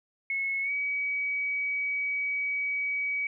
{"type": "tone with pitch glide", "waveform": "sine", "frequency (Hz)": [2188, 2270], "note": ["C#7", "C#7"], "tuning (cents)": [-23, 41], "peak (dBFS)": -27, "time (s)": [0.3, 3.27], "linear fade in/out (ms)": 2, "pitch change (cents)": 64, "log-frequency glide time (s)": [0.62, 0.72], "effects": []}